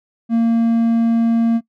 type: tone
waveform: triangle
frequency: 230 Hz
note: A#3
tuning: 23 cents flat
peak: -10 dBFS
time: 0.29-1.61 s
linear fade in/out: 50 ms
effects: noise-tail reverb RT60 0.1 s tail -21 dB re dry